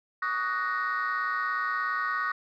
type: chord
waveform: sine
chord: D# minor seventh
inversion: third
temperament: equal with one note detuned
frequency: 1127.5 / 1244.5 / 1480 / 1864.7 Hz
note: C#6 / D#6 / F#6 / A#6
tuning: +29 / 0 / 0 / 0 cents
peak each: -31 dBFS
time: 0.22-2.32 s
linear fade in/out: 5 ms
effects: tanh soft clip ceiling -21 dBFS